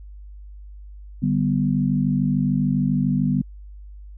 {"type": "chord", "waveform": "sine", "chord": "G major", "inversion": "second", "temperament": "equal with one note detuned", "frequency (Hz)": [146.83, 193.86, 246.9], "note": ["D3", "G3", "B3"], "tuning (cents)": [0, -19, 0], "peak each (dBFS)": -22, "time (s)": [1.22, 3.42], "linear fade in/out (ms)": 10, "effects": ["added 50 Hz sine -37 dBFS peak until 4.17 s"]}